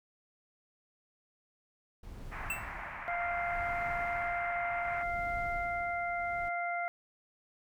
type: noise with tremolo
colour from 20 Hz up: brown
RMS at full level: -44 dBFS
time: 2.03-6.49 s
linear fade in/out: 5 ms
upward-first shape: sine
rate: 0.68 Hz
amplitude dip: 70%
type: band-pass noise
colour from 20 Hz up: white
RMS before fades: -43 dBFS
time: 2.31-5.04 s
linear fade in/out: 20 ms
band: 640 to 2200 Hz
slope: 48 dB/octave
type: tone with exponential decay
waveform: square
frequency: 2678 Hz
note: E7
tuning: 27 cents sharp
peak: -30 dBFS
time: 2.5-2.69 s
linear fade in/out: 2 ms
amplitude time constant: 40 ms
type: harmonic tone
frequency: 696 Hz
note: F5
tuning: 6 cents flat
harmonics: 1 / 2 / 3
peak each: -34 / -39 / -38 dBFS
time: 3.08-6.88 s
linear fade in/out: 0 ms
effects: none